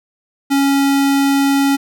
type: tone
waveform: square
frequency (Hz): 277.3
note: C#4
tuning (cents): +1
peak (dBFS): -12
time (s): 0.5-1.77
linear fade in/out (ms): 20
effects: none